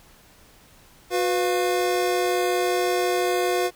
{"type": "tone cluster", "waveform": "square", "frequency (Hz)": [363, 495.1, 704], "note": ["F#4", "B4", "F5"], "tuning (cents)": [-33, 4, 14], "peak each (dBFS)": [-24, -27, -27], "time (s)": [1.1, 3.71], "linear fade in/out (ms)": 50, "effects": ["pink hiss -53 dBFS RMS until 3.75 s"]}